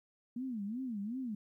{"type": "tone with vibrato", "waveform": "sine", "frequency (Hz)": 229.2, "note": "A#3", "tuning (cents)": -29, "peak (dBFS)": -36, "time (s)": [0.36, 1.35], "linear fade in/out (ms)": 5, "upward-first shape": "sine", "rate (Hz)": 2.7, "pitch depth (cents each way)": 250, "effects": ["13-bit"]}